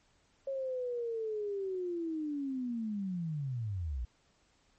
sine linear sweep, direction down, 548 to 55 Hz, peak -33 dBFS, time 0.47-4.05 s, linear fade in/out 5 ms, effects pink hiss -70 dBFS RMS until 4.78 s + MP3 32 kbps

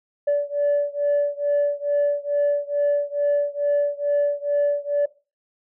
sine beating tone pair, 577 / 579.3 Hz, D5 / D5, -31 / -24 cents, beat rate 2.3 Hz, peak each -20 / -21 dBFS, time 0.27-5.06 s, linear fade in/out 10 ms, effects noise-tail reverb RT60 0.3 s tail -18 dB re dry + tanh soft clip ceiling -14 dBFS

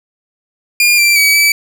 sawtooth tone with pitch steps, 2414 / 2355 / 2277 / 2303 Hz, D7 / D7 / C#7 / D7, +47 / +4 / +46 / -34 cents, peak -4 dBFS, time 0.8-1.52 s, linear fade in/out 2 ms, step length 180 ms, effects none

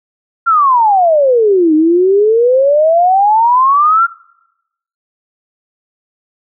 sine exponential two-way sweep, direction down then up, 1400 to 304.3 to 1400 Hz, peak -6 dBFS, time 0.46-4.07 s, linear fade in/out 20 ms, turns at 1.74 s, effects noise-tail reverb RT60 0.9 s tail -24 dB re dry

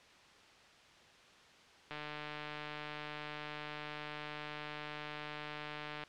click train, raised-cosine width 0.3 ms, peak -27 dBFS, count 620, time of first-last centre 1.91-6.037 s, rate 150 Hz, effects white hiss -60 dBFS RMS until 6.08 s + low-pass 4000 Hz 12 dB/octave

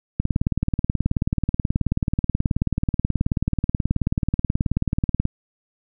click train, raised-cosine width 5 ms, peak -7 dBFS, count 95, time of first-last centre 0.2-5.254 s, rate 18.6 Hz, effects none

